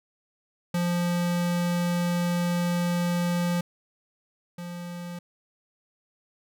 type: tone pair in turn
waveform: square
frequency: 174.61 / 174.61 Hz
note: F3 / F3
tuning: 0 / 0 cents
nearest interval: unison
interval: 0 cents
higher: neither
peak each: -24 / -35 dBFS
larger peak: first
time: 0.74-3.61 / 4.58-5.19 s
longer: first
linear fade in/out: 5 ms
effects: none